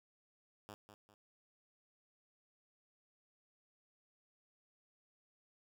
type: tone with echo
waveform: 5% pulse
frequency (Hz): 103.8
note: G#2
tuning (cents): 0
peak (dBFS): -38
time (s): 0.69-0.74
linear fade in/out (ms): 0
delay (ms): 200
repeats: 2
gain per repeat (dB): -8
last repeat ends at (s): 1.14
effects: none